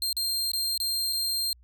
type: tone with dropouts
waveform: sawtooth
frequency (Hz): 4186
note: C8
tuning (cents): 0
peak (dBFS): -23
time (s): 0.02-1.53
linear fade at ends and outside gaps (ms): 1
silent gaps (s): 0.129-0.167 / 0.517-0.534 / 0.777-0.801 / 1.127-1.131
effects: added 60 Hz sine -53 dBFS peak until 1.63 s